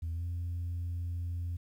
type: tone with pitch glide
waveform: sine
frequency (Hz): 82.41 to 86.56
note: E2 to F2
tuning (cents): 0 to -15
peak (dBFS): -31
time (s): 0.02-1.57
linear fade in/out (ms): 10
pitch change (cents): +85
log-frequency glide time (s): 0.13-0.24
effects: tanh soft clip ceiling -31 dBFS + 11-bit